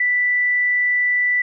sine tone, 1975.5 Hz, B6, in tune, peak -15 dBFS, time 0-1.42 s, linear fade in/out 5 ms, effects none

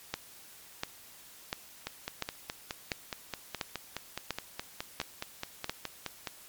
two click trains, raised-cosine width 0.2 ms, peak -17 / -14 dBFS, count 22 / 9, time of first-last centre 1.87-6.273 / 0.14-5.696 s, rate 4.77 / 1.44 Hz, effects white hiss -53 dBFS RMS until 6.48 s + MP3 96 kbps

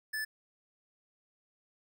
square tone, 1742 Hz, A6, 18 cents flat, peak -34 dBFS, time 0.13-0.25 s, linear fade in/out 10 ms, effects none

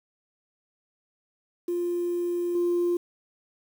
sine tone with level steps, 349.2 Hz, F4, in tune, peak -24 / -20 dBFS, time 1.68-2.97 s, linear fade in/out 5 ms, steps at 2.55 s, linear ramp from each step 2 ms, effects tanh soft clip ceiling -19 dBFS + 8-bit

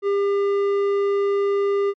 square tone with low-pass filter, 400.6 Hz, G4, 38 cents sharp, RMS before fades -20 dBFS, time 0.02-1.94 s, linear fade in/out 50 ms, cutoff 1500 Hz, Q 0.51, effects MP3 96 kbps

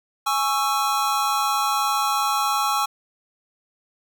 square chord, C# minor, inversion second, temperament just, 831.5 / 1108.7 / 1330.5 Hz, G#5 / C#6 / E6, +2 / 0 / +16 cents, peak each -25 dBFS, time 0.26-2.86 s, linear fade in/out 10 ms, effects none

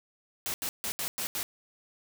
white noise bursts at uneven times, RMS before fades -33 dBFS, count 6, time 0.46-0.54 / 0.62-0.69 / 0.84-0.92 / 0.99-1.08 / 1.18-1.27 / 1.35-1.43 s, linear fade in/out 0 ms, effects none

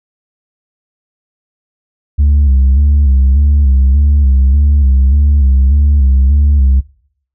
sine tone with vibrato, 69.3 Hz, C#2, in tune, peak -3 dBFS, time 2.18-6.81 s, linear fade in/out 20 ms, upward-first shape square, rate 1.7 Hz, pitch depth 70 cents each way, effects noise-tail reverb RT60 0.6 s tail -21 dB re dry + tanh soft clip ceiling -4 dBFS

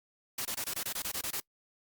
white noise bursts, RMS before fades -35 dBFS, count 11, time 0.38-1.402 s, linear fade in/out 5 ms, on 72 ms, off 23 ms, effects noise-tail reverb RT60 0.1 s tail -26 dB re dry + Opus 48 kbps

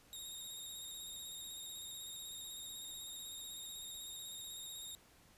20% pulse tone with vibrato, 3729 Hz, A#7, in tune, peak -40 dBFS, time 0.13-4.95 s, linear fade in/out 0 ms, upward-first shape square, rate 16 Hz, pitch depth 29 cents each way, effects pink hiss -65 dBFS RMS until 5.37 s + resampled to 32000 Hz

